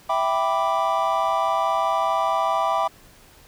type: chord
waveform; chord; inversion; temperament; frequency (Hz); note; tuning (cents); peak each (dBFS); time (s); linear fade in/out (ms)
triangle; E minor seventh; none; equal; 659.3 / 784 / 987.8 / 1174.7; E5 / G5 / B5 / D6; 0 / 0 / 0 / 0; -23; 0.09-2.88; 10
effects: pink hiss -51 dBFS RMS until 3.47 s